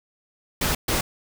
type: noise bursts at uneven times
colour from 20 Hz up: pink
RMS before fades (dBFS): -23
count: 2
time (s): 0.61-0.75 / 0.88-1.01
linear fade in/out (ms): 5
effects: none